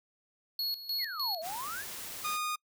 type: tone with tremolo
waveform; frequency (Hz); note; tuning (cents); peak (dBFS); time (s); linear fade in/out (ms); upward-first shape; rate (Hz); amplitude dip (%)
square; 4339; C#8; -38; -31; 0.59-1.42; 2; square; 3.3; 75
type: exponential two-way sweep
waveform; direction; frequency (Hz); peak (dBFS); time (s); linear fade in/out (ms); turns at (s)
sine; down then up; 2309 to 622.3 to 1824; -37; 0.98-1.85; 50; 1.4
type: noise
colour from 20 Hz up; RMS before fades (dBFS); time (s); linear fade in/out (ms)
white; -42; 1.41-2.39; 50
type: tone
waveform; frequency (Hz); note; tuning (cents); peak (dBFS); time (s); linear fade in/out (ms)
sawtooth; 1229; D#6; -22; -28; 2.24-2.56; 10
effects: noise-tail reverb RT60 0.1 s tail -26 dB re dry